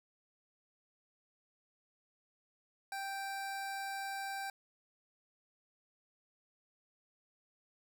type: tone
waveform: 25% pulse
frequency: 784 Hz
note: G5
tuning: in tune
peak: -35 dBFS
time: 2.92-4.5 s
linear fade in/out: 2 ms
effects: none

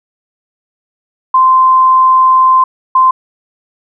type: tone bursts at uneven times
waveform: sine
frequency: 1039 Hz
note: C6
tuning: 12 cents flat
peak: -4 dBFS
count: 2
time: 1.34-2.64 / 2.95-3.11 s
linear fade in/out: 5 ms
effects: none

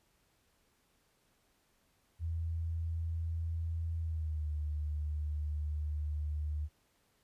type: tone with pitch glide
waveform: sine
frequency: 82.4 to 75.13 Hz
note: E2 to D2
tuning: 0 to +40 cents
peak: -33 dBFS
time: 2.19-6.69 s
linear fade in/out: 50 ms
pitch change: -160 cents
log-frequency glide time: 3.98-4.51 s
effects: pink hiss -73 dBFS RMS until 7.23 s + resampled to 32000 Hz

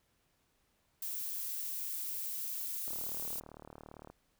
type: noise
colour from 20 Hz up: violet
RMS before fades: -39 dBFS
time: 1.02-3.4 s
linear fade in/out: 5 ms
type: click train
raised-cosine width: 1 ms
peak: -35 dBFS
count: 47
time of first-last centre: 2.88-4.1 s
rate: 37.7 Hz
effects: pink hiss -75 dBFS RMS until 4.39 s

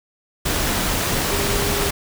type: tone in noise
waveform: sine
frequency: 403.4 Hz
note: G4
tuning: 50 cents sharp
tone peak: -26 dBFS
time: 1.31-1.9 s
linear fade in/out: 10 ms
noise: pink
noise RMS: -21 dBFS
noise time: 0.45-1.91 s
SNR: -8 dB
effects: none

